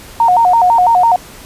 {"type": "tone with vibrato", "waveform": "sine", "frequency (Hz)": 818, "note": "G#5", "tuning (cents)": -26, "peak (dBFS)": -6, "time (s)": [0.2, 1.16], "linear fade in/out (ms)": 2, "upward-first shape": "square", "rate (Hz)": 6, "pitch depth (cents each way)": 210, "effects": ["pink hiss -35 dBFS RMS until 1.45 s", "resampled to 32000 Hz"]}